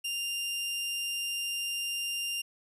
sawtooth tone, 2793 Hz, F7, 1 cent flat, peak -28 dBFS, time 0.04-2.42 s, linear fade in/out 10 ms, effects resampled to 32000 Hz

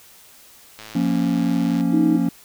click train, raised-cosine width 0.2 ms, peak -20 dBFS, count 112, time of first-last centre 0.79-1.808 s, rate 109 Hz
triangle chord, Bb minor, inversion second, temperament equal, 174.61 / 233.1 / 277.2 Hz, F3 / Bb3 / Db4, 0 / 0 / 0 cents, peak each -20 / -20 / -19 dBFS, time 0.95-2.29 s, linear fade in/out 5 ms
sine tone, 311.1 Hz, D#4, in tune, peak -16 dBFS, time 1.92-2.18 s, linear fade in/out 20 ms
effects white hiss -48 dBFS RMS until 2.44 s

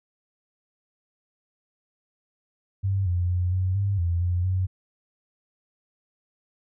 sine tone with pitch steps, 97.3 / 88.5 / 89.9 / 92.8 / 99.5 / 85.9 / 88.7 / 93 Hz, G2 / F2 / F#2 / F#2 / G2 / F2 / F2 / F#2, -12 / +23 / -49 / +6 / +26 / -28 / +27 / +9 cents, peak -21 dBFS, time 2.83-4.67 s, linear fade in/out 20 ms, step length 230 ms, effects none

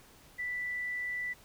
sine tone, 1975.5 Hz, B6, in tune, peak -33 dBFS, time 0.38-1.34 s, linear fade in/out 20 ms, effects pink hiss -58 dBFS RMS until 1.44 s

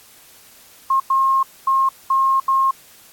sine tone bursts at uneven times, 1072 Hz, C6, 42 cents sharp, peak -13 dBFS, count 5, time 0.9-1 / 1.1-1.43 / 1.67-1.89 / 2.1-2.4 / 2.48-2.71 s, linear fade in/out 5 ms, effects white hiss -47 dBFS RMS until 3.12 s + AAC 64 kbps

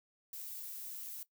violet noise, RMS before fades -45 dBFS, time 0.33-1.23 s, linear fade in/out 2 ms, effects noise-tail reverb RT60 0.1 s tail -17 dB re dry

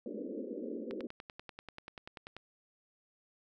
pink band-pass noise, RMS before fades -41 dBFS, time 0.06-1.07 s, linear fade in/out 2 ms, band 210 to 550 Hz, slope 96 dB/octave
click train, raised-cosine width 0.3 ms, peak -29 dBFS, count 16, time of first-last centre 0.91-2.366 s, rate 10.3 Hz
effects none

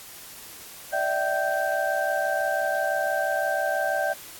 sine tone cluster, 591 / 657 / 768 / 1565 Hz, D5 / E5 / G5 / G6, +11 / -6 / -36 / -3 cents, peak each -28 dBFS, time 0.92-4.14 s, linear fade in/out 20 ms, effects white hiss -43 dBFS RMS until 4.39 s + AAC 64 kbps

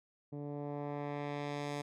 10% pulse tone with low-pass filter sweep, 145 Hz, D3, 22 cents flat, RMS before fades -40 dBFS, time 0.32-1.82 s, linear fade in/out 10 ms, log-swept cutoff 340 to 9200 Hz, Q 0.73, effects none

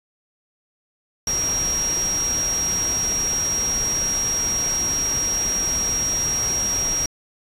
sine tone in noise, 5640 Hz, F8, 16 cents sharp, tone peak -20 dBFS, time 1.27-7.06 s, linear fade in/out 2 ms, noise pink, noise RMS -30 dBFS, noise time 1.27-7.06 s, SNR +7 dB, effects resampled to 32000 Hz

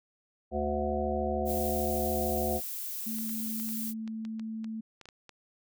harmonic tone, 73.42 Hz, D2, in tune, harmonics 1 / 3 / 5 / 7 / 9 / 10, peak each -35 / -35 / -35 / -35 / -35 / -35 dBFS, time 0.51-2.61 s, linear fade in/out 50 ms
violet noise, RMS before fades -37 dBFS, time 1.45-3.94 s, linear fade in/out 50 ms
sine tone, 221.3 Hz, A3, 10 cents sharp, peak -34 dBFS, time 3.06-4.81 s, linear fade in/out 10 ms
clicks, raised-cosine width 0.2 ms, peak -31 dBFS, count 12, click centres 3.186 / 3.294 / 3.599 / 3.69 / 4.077 / 4.251 / 4.396 / 4.644 / 5.013 / 5.056 / 5.088 / 5.293 s
effects none

